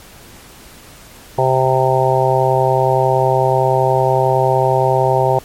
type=harmonic tone; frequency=130.81 Hz; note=C3; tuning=in tune; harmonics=1 / 3 / 4 / 5 / 6 / 7; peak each=-18 / -18 / -18 / -18 / -18 / -18 dBFS; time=1.38-5.39 s; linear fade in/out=5 ms; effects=pink hiss -40 dBFS RMS until 5.44 s + MP3 64 kbps